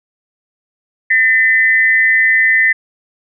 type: tone pair together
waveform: sine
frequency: 1800 / 2020 Hz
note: A6 / B6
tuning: +39 / +39 cents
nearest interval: major second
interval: 200 cents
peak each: -11 dBFS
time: 1.1-2.73 s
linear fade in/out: 10 ms
effects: none